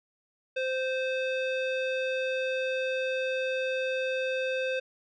square tone with low-pass filter, 520 Hz, C5, 11 cents flat, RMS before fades -30 dBFS, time 0.56-4.8 s, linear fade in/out 10 ms, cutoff 3000 Hz, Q 2.5, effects none

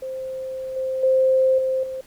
sine tone with level steps, 523.3 Hz, C5, in tune, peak -27 / -22 / -14 / -19 / -27 dBFS, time 0.02-2.01 s, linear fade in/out 5 ms, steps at 0.76 / 1.03 / 1.58 / 1.83 s, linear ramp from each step 5 ms, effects pink hiss -52 dBFS RMS until 2.06 s + Opus 48 kbps

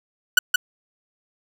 30% pulse tone with echo, 1480 Hz, F#6, in tune, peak -7 dBFS, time 0.37-0.39 s, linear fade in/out 5 ms, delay 170 ms, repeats 1, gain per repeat -4 dB, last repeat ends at 0.56 s, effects none

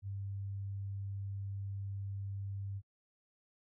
sine tone, 98.8 Hz, G2, 14 cents sharp, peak -38 dBFS, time 0.02-2.82 s, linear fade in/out 50 ms, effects noise-tail reverb RT60 0.1 s tail -24 dB re dry

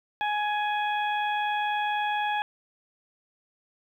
harmonic tone, 836 Hz, G#5, 11 cents sharp, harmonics 1 / 2 / 3 / 4, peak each -26 / -32 / -36 / -38 dBFS, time 0.21-2.42 s, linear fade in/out 0 ms, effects 10-bit

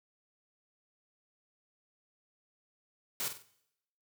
white noise with echo, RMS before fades -35 dBFS, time 3.2-3.28 s, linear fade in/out 0 ms, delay 48 ms, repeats 3, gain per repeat -8 dB, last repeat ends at 3.424 s, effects noise-tail reverb RT60 0.8 s tail -19 dB re dry + high-pass 100 Hz 12 dB/octave

